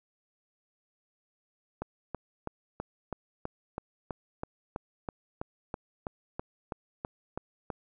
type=click train; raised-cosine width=1 ms; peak=-20 dBFS; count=19; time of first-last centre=1.82-7.702 s; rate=3.06 Hz; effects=none